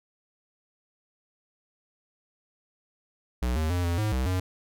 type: tone with pitch steps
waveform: square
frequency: 61.3 / 78.7 / 88.7 / 85.9 / 107.1 / 64.5 / 92 Hz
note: B1 / D#2 / F2 / F2 / A2 / C2 / F#2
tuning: -12 / +20 / +27 / -28 / -46 / -24 / -9 cents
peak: -25 dBFS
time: 3.42-4.4 s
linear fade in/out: 5 ms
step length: 140 ms
effects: none